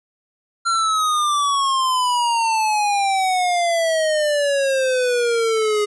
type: exponential sweep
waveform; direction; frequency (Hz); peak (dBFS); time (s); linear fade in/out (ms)
square; down; 1376 to 413.4; -17; 0.65-5.86; 20
effects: resampled to 24000 Hz